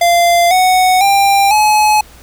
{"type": "tone with pitch steps", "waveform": "square", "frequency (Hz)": [691, 740.6, 793.8, 850.7], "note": ["F5", "F#5", "G5", "G#5"], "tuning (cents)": [-19, 1, 22, 41], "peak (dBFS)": -8, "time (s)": [0.01, 2.01], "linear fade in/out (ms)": 5, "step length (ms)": 500, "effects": ["added 60 Hz sine -40 dBFS peak until 2.22 s", "pink hiss -41 dBFS RMS until 2.22 s"]}